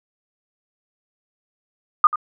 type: tone with echo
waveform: sine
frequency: 1220 Hz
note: D#6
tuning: 34 cents flat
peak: -7 dBFS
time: 2.04-2.07 s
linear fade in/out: 2 ms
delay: 88 ms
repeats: 1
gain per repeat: -13 dB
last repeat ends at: 2.158 s
effects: none